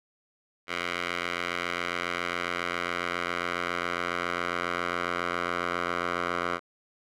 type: tone with band-pass filter sweep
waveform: 10% pulse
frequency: 87.31 Hz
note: F2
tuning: in tune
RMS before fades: -31 dBFS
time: 0.67-6.6 s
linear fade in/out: 50 ms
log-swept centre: 2100 to 1300 Hz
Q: 1.4
effects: none